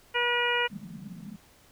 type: harmonic tone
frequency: 482.1 Hz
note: B4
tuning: 42 cents flat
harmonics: 1 / 2 / 3 / 4 / 5 / 6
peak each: -31 / -31 / -31 / -31 / -31 / -31 dBFS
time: 0.14-0.68 s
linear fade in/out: 20 ms
type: band-pass noise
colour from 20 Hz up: white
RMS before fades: -42 dBFS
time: 0.7-1.36 s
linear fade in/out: 0 ms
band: 160 to 210 Hz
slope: 48 dB/octave
effects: pink hiss -58 dBFS RMS until 1.71 s